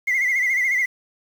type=tone with vibrato; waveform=sine; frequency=2060 Hz; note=C7; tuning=28 cents flat; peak=-16 dBFS; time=0.07-0.86 s; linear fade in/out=10 ms; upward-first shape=sine; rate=14 Hz; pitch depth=85 cents each way; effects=tanh soft clip ceiling -14 dBFS + 7-bit